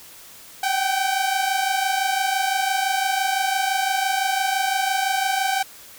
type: tone pair together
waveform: sawtooth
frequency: 760 / 785.9 Hz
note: F#5 / G5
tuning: +46 / +4 cents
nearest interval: minor second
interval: 58 cents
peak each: -19 dBFS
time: 0.63-5.63 s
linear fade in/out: 5 ms
effects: white hiss -44 dBFS RMS until 5.98 s